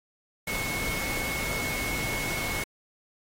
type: tone in noise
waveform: sine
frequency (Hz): 2190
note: C#7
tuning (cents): -22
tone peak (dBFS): -32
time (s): 0.47-2.64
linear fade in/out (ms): 5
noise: pink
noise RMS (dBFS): -33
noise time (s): 0.47-2.64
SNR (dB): -2
effects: AAC 48 kbps